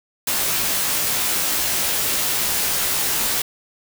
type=noise with comb filter; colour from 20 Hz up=white; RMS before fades=-21 dBFS; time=0.27-3.42 s; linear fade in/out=5 ms; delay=17 ms; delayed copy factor=-1; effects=none